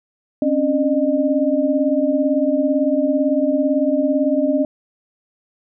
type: tone cluster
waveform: sine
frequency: 265.6 / 283.5 / 608 Hz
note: C4 / C#4 / D#5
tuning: +26 / +39 / -40 cents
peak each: -19 dBFS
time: 0.42-4.65 s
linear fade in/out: 2 ms
effects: none